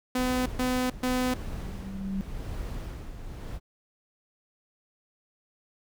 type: tone bursts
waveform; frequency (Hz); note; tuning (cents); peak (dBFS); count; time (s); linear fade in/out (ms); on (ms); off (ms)
sawtooth; 252.8; B3; +41; -21; 3; 0.15-1.34; 5; 310; 130
type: noise with tremolo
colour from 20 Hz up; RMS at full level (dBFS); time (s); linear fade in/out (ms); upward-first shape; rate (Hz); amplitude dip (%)
brown; -34; 0.16-3.6; 50; sine; 0.91; 55
type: tone with exponential growth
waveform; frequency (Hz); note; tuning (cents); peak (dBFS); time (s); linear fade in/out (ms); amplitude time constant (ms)
sine; 193.4; G3; -23; -26; 1.01-2.21; 0; 260
effects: none